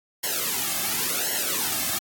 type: noise with flanger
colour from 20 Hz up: white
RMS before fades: -26 dBFS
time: 0.23-1.99 s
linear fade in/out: 10 ms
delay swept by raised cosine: 0.82 to 2.12 ms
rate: 0.92 Hz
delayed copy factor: -1
effects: AAC 64 kbps